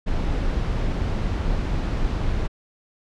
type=noise; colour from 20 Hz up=brown; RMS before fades=-23 dBFS; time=0.06-2.48 s; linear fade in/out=20 ms; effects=low-pass 5000 Hz 12 dB/octave